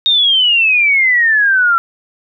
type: exponential sweep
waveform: sine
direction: down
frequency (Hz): 3729 to 1346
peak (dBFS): -8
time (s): 0.06-1.78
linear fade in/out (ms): 0
effects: none